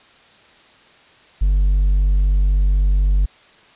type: tone with hard clipping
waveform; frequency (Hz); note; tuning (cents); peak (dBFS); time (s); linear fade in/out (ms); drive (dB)
sine; 48; G1; -36; -13; 1.41-3.26; 10; 2
effects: white hiss -49 dBFS RMS until 3.75 s + resampled to 8000 Hz